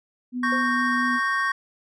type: tone with vibrato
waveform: sine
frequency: 246.9 Hz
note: B3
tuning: in tune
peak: -25 dBFS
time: 0.32-1.2 s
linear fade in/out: 50 ms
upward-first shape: sine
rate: 4.4 Hz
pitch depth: 10 cents each way
type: chord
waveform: triangle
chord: G diminished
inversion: second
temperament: equal with one note detuned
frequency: 1108.7 / 1568 / 1852.8 Hz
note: Db6 / G6 / Bb6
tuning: 0 / 0 / -11 cents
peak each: -23 / -25 / -24 dBFS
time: 0.43-1.52 s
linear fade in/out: 5 ms
type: tone with exponential decay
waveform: sine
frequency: 520 Hz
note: C5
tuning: 11 cents flat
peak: -27 dBFS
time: 0.52-0.75 s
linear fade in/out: 5 ms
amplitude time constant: 50 ms
effects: resampled to 24000 Hz